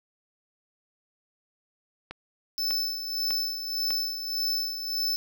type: click train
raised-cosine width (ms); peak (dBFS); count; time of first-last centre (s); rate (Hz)
0.3; -21; 4; 2.11-3.906; 1.67
type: tone with tremolo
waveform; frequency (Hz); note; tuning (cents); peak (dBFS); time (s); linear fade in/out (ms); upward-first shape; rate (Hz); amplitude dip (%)
square; 5270; E8; -1; -25; 2.58-5.16; 0; sine; 1.7; 60
effects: none